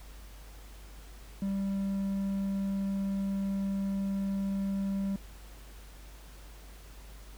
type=tone; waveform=triangle; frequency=196 Hz; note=G3; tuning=in tune; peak=-27 dBFS; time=1.42-5.16 s; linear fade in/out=2 ms; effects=added 50 Hz sine -47 dBFS peak until 7.37 s + pink hiss -55 dBFS RMS until 7.37 s